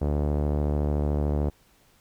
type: tone with low-pass filter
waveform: sawtooth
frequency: 73.6 Hz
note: D2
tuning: 4 cents sharp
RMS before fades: -25 dBFS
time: 0.01-1.5 s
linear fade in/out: 10 ms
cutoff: 600 Hz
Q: 1.3
effects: pink hiss -61 dBFS RMS until 2 s